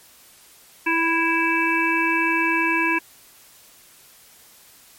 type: harmonic tone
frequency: 329.6 Hz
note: E4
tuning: in tune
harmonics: 1 / 3 / 5 / 7 / 8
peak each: -24 / -24 / -24 / -24 / -24 dBFS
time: 0.86-2.99 s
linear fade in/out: 10 ms
effects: white hiss -50 dBFS RMS until 4.98 s + MP3 64 kbps